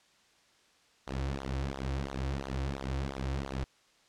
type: tone with flanger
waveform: sawtooth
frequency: 67.5 Hz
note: C#2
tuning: 45 cents flat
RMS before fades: -35 dBFS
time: 1.07-3.64 s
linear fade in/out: 0 ms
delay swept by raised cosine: 0.38 to 4.98 ms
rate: 2.9 Hz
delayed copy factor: -0.85
effects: white hiss -65 dBFS RMS until 4.08 s + low-pass 6000 Hz 12 dB/octave